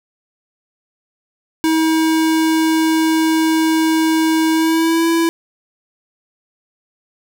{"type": "tone with pitch glide", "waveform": "square", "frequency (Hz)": [320, 331.9], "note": ["D#4", "E4"], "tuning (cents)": [49, 12], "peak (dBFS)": -13, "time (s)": [1.64, 5.29], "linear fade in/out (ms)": 0, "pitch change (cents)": 63, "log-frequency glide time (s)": [4.53, 5.08], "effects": []}